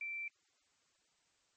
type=tone; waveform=sine; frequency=2342 Hz; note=D7; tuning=5 cents flat; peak=-39 dBFS; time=0.01-0.28 s; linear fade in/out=2 ms; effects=white hiss -75 dBFS RMS until 1.56 s + MP3 32 kbps